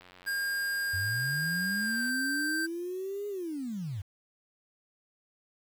click train, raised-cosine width 0.3 ms, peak -36 dBFS, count 190, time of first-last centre 0.01-2.091 s, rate 90.8 Hz
square tone with pitch glide, 1611 to 1564.2 Hz, G6 to G6, +47 to -4 cents, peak -30 dBFS, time 0.26-2.67 s, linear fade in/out 20 ms, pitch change -51 cents, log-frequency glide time 1.79-2.04 s
sine linear two-way sweep, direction up then down, 87.3 to 415.3 to 87.3 Hz, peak -33 dBFS, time 0.93-4.02 s, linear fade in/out 10 ms, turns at 3.28 s
effects 9-bit

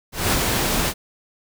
pink noise with ADSR envelope, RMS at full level -18 dBFS, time 0.12-0.94 s, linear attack 200 ms, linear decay 40 ms, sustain -3 dB, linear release 57 ms, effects none

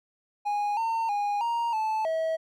triangle tone with pitch steps, 825 / 908 / 820 / 935 / 873 / 645 Hz, G#5 / A#5 / G#5 / A#5 / A5 / E5, -12 / -46 / -22 / +5 / -14 / -38 cents, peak -23 dBFS, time 0.45-2.37 s, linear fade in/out 20 ms, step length 320 ms, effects none

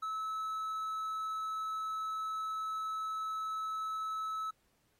triangle tone, 1300 Hz, E6, 24 cents flat, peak -33 dBFS, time 0.02-4.51 s, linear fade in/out 10 ms, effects pink hiss -75 dBFS RMS until 4.99 s + AAC 48 kbps

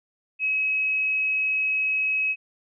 sine tone, 2557 Hz, D#7, 47 cents sharp, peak -21 dBFS, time 0.39-2.36 s, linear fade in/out 50 ms, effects none

